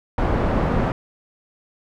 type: low-pass noise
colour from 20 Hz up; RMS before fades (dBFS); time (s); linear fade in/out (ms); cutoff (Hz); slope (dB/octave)
pink; -20; 0.18-0.92; 2; 1100; 12
effects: none